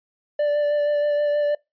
triangle tone with vibrato, 587.3 Hz, D5, in tune, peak -16 dBFS, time 0.39-1.55 s, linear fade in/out 5 ms, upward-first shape sine, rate 6.3 Hz, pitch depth 14 cents each way, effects noise-tail reverb RT60 0.2 s tail -24 dB re dry + resampled to 11025 Hz

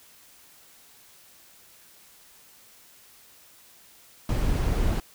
brown noise, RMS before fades -24 dBFS, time 4.29-5 s, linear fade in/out 2 ms, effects white hiss -54 dBFS RMS until 5.14 s

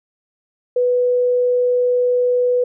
sine tone, 493.9 Hz, B4, in tune, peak -13 dBFS, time 0.76-2.64 s, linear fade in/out 5 ms, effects none

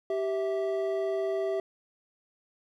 triangle tone pair together, 389.2 / 654.6 Hz, G4 / E5, -12 / -12 cents, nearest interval major sixth, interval 900 cents, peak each -27 / -29 dBFS, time 0.1-1.6 s, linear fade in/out 2 ms, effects none

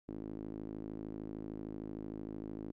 sawtooth tone with band-pass filter, 53.2 Hz, G#1, 42 cents sharp, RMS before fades -44 dBFS, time 0.08-2.72 s, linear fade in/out 10 ms, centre 300 Hz, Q 2.9, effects none

